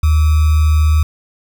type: tone with sample-and-hold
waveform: sine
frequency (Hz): 77.1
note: D#2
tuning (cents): -15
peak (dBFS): -8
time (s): 0.03-1.03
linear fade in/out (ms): 5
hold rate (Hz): 1225
effects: none